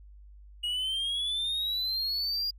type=exponential sweep; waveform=triangle; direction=up; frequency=2877 to 4858 Hz; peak=-27 dBFS; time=0.63-2.51 s; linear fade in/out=10 ms; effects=added 50 Hz sine -48 dBFS peak until 2.58 s